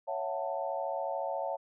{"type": "chord", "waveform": "sine", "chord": "F# minor seventh", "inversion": "second", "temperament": "just", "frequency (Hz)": [555, 666, 740, 888], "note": ["C#5", "E5", "F#5", "A5"], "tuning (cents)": [2, 18, 0, 16], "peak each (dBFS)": [-36, -37, -38, -38], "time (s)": [0.07, 1.57], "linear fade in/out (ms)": 20, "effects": []}